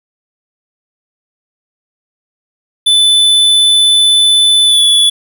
square tone with pitch glide, 3504 to 3434 Hz, A7 to A7, -8 to -43 cents, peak -6 dBFS, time 2.86-5.1 s, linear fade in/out 10 ms, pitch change -35 cents, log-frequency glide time 4.64-4.83 s, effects none

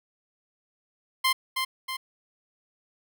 15% pulse tone with echo, 1046.5 Hz, C6, in tune, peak -14 dBFS, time 1.24-1.33 s, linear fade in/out 10 ms, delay 320 ms, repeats 2, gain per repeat -5 dB, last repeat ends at 1.97 s, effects none

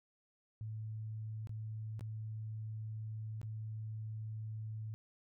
sine tone with dropouts, 109.2 Hz, A2, 13 cents flat, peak -40 dBFS, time 0.61-4.94 s, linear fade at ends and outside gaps 0 ms, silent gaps 1.472-1.494 / 1.994-2.009 / 3.415-3.43 s, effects none

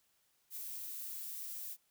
violet noise, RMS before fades -44 dBFS, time 0.5-1.77 s, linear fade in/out 50 ms, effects white hiss -75 dBFS RMS until 1.9 s

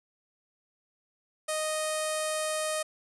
sawtooth tone with low-pass filter, 621 Hz, D#5, 3 cents flat, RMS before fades -31 dBFS, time 1.48-2.83 s, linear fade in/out 10 ms, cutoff 9500 Hz, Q 4.6, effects none

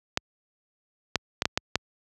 clicks, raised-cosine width 0.2 ms, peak -5 dBFS, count 6, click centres 0.174 / 1.157 / 1.421 / 1.455 / 1.575 / 1.756 s, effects high-pass 60 Hz 12 dB/octave

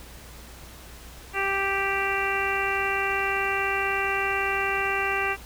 harmonic tone, 392 Hz, G4, in tune, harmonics 1 / 2 / 3 / 4 / 5 / 6 / 7, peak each -31 / -31 / -31 / -31 / -31 / -31 / -31 dBFS, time 1.33-5.37 s, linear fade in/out 50 ms, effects added 60 Hz sine -46 dBFS peak until 5.45 s + pink hiss -46 dBFS RMS until 5.45 s

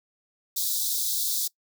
white high-pass noise, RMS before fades -27 dBFS, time 0.56-1.48 s, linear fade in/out 10 ms, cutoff 3500 Hz, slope 96 dB/octave, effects noise-tail reverb RT60 0.1 s tail -22 dB re dry

